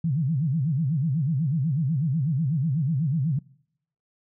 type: tone with vibrato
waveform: sine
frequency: 146.83 Hz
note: D3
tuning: in tune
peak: -21 dBFS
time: 0.04-3.39 s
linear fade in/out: 5 ms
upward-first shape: sine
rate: 8.1 Hz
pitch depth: 260 cents each way
effects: noise-tail reverb RT60 0.7 s tail -23 dB re dry